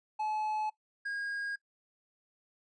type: tone pair in turn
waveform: triangle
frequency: 858 / 1631 Hz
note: A5 / G#6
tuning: -44 / -32 cents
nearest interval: major seventh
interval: 1112 cents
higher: second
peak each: -29 / -32 dBFS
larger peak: first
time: 0.19-0.7 / 1.05-1.56 s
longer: neither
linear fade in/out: 10 ms
effects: noise-tail reverb RT60 0.1 s tail -19 dB re dry + resampled to 22050 Hz